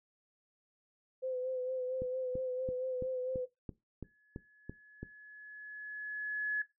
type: tone with vibrato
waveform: sine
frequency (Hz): 511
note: C5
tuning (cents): -41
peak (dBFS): -34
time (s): 1.22-3.46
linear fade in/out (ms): 20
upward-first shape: sine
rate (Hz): 4.4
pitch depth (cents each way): 31
type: click train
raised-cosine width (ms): 3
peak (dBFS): -28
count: 10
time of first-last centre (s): 2.02-5.03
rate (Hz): 2.99
type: tone with exponential growth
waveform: sine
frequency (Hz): 1700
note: G#6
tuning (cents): +40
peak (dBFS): -29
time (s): 4.04-6.62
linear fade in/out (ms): 5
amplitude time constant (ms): 560
effects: noise-tail reverb RT60 0.2 s tail -18 dB re dry